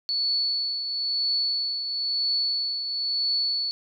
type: tone with tremolo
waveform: sine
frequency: 4435 Hz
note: C#8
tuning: in tune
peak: -21 dBFS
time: 0.09-3.71 s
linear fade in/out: 0 ms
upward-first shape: triangle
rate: 1 Hz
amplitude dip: 55%
effects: none